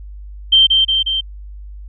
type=tone with echo; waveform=sine; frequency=3136 Hz; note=G7; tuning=in tune; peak=-6 dBFS; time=0.52-0.67 s; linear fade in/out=10 ms; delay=180 ms; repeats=3; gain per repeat=-3 dB; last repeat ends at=1.21 s; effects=added 50 Hz sine -30 dBFS peak until 1.88 s